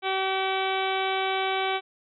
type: harmonic tone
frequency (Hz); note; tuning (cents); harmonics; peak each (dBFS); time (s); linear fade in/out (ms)
382.4; G4; -43; 1 / 2 / 3 / 4 / 5 / 6 / 7 / 8 / 9 / 10; -30 / -28 / -34 / -35 / -42 / -32 / -41 / -37 / -38 / -39; 0.02-1.81; 50
effects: none